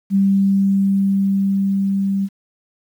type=tone with level ramp; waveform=sine; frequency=196 Hz; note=G3; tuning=in tune; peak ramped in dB=-11 to -16 dBFS; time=0.1-2.29 s; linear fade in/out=50 ms; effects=8-bit